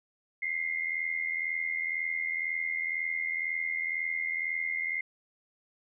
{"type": "tone pair together", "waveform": "sine", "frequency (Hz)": [2042, 2124], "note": ["C7", "C7"], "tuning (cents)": [-43, 25], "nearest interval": "minor second", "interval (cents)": 68, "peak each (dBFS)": [-34, -31], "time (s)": [0.42, 5.01], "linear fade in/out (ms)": 5, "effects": []}